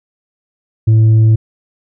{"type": "tone with tanh clipping", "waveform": "sine", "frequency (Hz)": 110.5, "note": "A2", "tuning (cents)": 8, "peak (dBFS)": -6, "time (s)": [0.87, 1.36], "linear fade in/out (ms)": 10, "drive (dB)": 3, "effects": []}